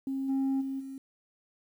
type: tone with level steps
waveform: sine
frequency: 269.2 Hz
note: C4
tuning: 49 cents sharp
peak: -29 / -23 / -31 / -38 dBFS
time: 0.07-0.98 s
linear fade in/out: 2 ms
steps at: 0.28 / 0.6 / 0.79 s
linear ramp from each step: 20 ms
effects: tanh soft clip ceiling -25 dBFS + 10-bit